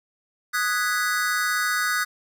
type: chord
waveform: square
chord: G# minor seventh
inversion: second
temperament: equal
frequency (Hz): 1244.5 / 1480 / 1661.2 / 1975.5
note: D#6 / F#6 / G#6 / B6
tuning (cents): 0 / 0 / 0 / 0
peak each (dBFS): -28 / -26 / -29 / -31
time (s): 0.53-2.05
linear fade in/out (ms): 20
effects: none